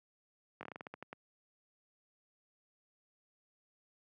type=slowing click train; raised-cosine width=0.5 ms; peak=-29 dBFS; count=11; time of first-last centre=0.61-1.129 s; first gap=20 ms; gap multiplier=1.2; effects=high-pass 150 Hz 12 dB/octave